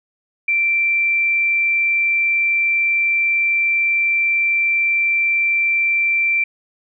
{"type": "tone", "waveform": "sine", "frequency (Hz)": 2349, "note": "D7", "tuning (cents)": 0, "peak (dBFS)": -14, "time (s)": [0.48, 6.44], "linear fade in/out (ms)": 5, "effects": []}